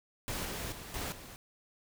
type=noise with level steps; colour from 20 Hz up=pink; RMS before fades=-37 / -39 / -46 / -38 / -49 dBFS; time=0.28-1.36 s; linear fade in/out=0 ms; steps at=0.45 / 0.72 / 0.94 / 1.12 s; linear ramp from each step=2 ms; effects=none